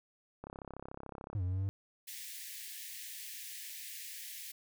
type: click train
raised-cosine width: 1 ms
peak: -30 dBFS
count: 31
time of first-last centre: 0.44-1.33 s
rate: 33.7 Hz
type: linear two-way sweep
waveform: triangle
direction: down then up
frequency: 110 to 89 to 98.9 Hz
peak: -30 dBFS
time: 1.35-1.69 s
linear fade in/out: 0 ms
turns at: 1.42 s
type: high-pass noise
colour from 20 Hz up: white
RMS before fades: -46 dBFS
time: 2.07-4.52 s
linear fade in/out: 10 ms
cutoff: 1700 Hz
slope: 96 dB/octave
effects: none